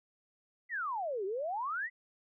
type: exponential two-way sweep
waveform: sine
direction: down then up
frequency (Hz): 2047 to 369.3 to 2047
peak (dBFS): -33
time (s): 0.69-1.9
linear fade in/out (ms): 50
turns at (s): 1.25
effects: none